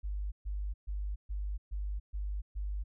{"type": "tone bursts", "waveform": "sine", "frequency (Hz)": 50.1, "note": "G1", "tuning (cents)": 38, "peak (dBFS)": -33, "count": 7, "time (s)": [0.03, 2.84], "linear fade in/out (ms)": 20, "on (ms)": 290, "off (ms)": 130, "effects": []}